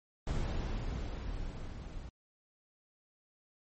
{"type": "noise with level ramp", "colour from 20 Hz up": "brown", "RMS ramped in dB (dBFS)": [-32, -45], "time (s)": [0.27, 2.09], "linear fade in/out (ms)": 2, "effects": ["MP3 32 kbps"]}